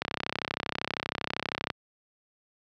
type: click train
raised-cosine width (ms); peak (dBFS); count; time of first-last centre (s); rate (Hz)
0.3; -12; 56; 0.02-1.702; 32.7
effects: high-pass 100 Hz 12 dB/octave